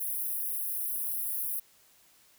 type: high-pass noise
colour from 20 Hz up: white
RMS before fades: -33 dBFS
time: 0-1.6 s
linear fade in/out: 10 ms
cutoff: 9800 Hz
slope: 96 dB/octave
effects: white hiss -62 dBFS RMS until 2.38 s